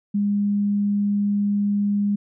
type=tone; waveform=sine; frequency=203.7 Hz; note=G#3; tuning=33 cents flat; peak=-18 dBFS; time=0.14-2.16 s; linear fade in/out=10 ms; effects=none